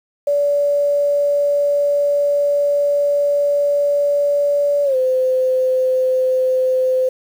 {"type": "tone with pitch glide", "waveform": "sine", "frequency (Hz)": [575, 515.2], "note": ["D5", "C5"], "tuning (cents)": [-37, -27], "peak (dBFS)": -13, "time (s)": [0.27, 7.09], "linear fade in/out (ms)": 5, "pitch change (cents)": -190, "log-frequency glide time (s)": [4.84, 4.96], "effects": ["7-bit"]}